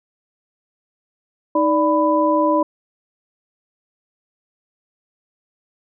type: tone cluster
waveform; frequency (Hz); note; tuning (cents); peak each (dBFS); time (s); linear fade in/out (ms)
sine; 312.3 / 586 / 994; D#4 / D5 / B5; +7 / -4 / +11; -18; 1.55-2.63; 5
effects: none